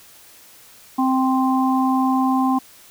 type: harmonic tone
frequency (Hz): 261.6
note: C4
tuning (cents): 0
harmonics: 1 / 3 / 4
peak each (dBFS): -17 / -22 / -23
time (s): 0.98-2.59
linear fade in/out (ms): 10
effects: white hiss -47 dBFS RMS until 2.9 s